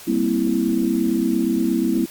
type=chord; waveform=sine; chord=C dominant seventh; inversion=second; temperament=equal; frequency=196 / 233.1 / 261.6 / 329.6 Hz; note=G3 / Bb3 / C4 / E4; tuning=0 / 0 / 0 / 0 cents; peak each=-25 / -22 / -23 / -21 dBFS; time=0.07-2.06 s; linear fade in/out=10 ms; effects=white hiss -40 dBFS RMS until 2.1 s + Opus 48 kbps